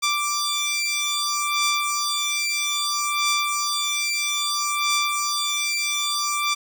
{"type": "beating tone pair", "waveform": "10% pulse", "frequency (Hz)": [1174.7, 1175.31], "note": ["D6", "D6"], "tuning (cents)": [0, 1], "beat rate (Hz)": 0.61, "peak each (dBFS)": -16, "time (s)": [0.02, 6.55], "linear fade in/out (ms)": 20, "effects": []}